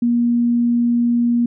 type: tone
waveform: sine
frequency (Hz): 238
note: A#3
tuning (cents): +36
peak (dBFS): -13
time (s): 0.02-1.46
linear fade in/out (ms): 5
effects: none